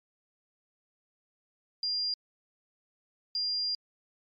sine tone bursts at uneven times, 4800 Hz, D8, 37 cents sharp, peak -28 dBFS, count 2, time 1.83-2.14 / 3.35-3.75 s, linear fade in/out 2 ms, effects MP3 32 kbps

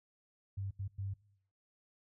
sine tone bursts at uneven times, 98.1 Hz, G2, 2 cents sharp, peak -36 dBFS, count 3, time 0.57-0.71 / 0.79-0.88 / 0.98-1.14 s, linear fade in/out 10 ms, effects noise-tail reverb RT60 0.7 s tail -22 dB re dry

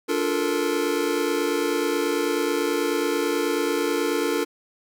square chord, Bb major seventh, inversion first, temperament just, 291.4 / 349.6 / 437 / 466.2 Hz, D4 / F4 / A4 / Bb4, -13 / +2 / -12 / 0 cents, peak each -28 dBFS, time 0.08-4.45 s, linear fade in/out 20 ms, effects none

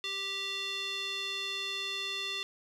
square tone with band-pass filter, 392 Hz, G4, in tune, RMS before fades -36 dBFS, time 0.04-2.43 s, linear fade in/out 0 ms, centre 3400 Hz, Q 3.8, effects none

